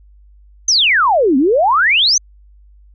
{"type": "exponential two-way sweep", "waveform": "sine", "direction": "down then up", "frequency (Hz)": [6440, 250, 6440], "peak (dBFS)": -9, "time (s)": [0.68, 2.18], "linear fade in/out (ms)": 5, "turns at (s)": 1.37, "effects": ["added 50 Hz sine -42 dBFS peak until 2.94 s"]}